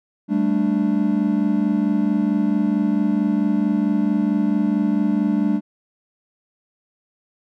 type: chord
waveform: triangle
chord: G suspended second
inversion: none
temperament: just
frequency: 196 / 220.5 / 294 Hz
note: G3 / A3 / D4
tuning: 0 / +4 / +2 cents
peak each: -19 dBFS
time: 0.28-5.61 s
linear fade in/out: 50 ms
effects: none